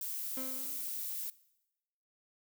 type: noise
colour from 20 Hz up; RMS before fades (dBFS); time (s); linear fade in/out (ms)
violet; -39; 0.01-1.3; 2
type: tone with exponential decay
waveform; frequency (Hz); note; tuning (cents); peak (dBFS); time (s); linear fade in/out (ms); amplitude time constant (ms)
30% pulse; 261.6; C4; 0; -37; 0.37-1.16; 2; 170
effects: noise-tail reverb RT60 0.9 s tail -20 dB re dry

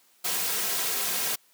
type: noise with comb filter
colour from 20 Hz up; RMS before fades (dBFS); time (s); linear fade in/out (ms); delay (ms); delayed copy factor
white; -28; 0.24-1.36; 10; 3.4; -0.5
effects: white hiss -62 dBFS RMS until 1.53 s + high-pass 200 Hz 12 dB/octave

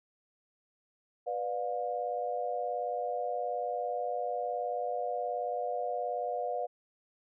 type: chord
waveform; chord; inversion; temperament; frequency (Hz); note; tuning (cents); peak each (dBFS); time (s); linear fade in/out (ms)
sine; B diminished; none; just; 493.9 / 592.7 / 711.2; B4 / D5 / F5; 0 / +16 / +31; -36 / -37 / -34; 1.26-6.67; 20
effects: none

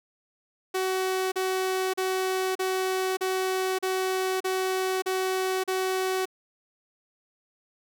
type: tone bursts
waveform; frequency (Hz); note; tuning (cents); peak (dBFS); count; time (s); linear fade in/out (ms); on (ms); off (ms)
sawtooth; 375.7; F#4; +26; -21; 9; 0.74-6.256; 10; 580; 37
effects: none

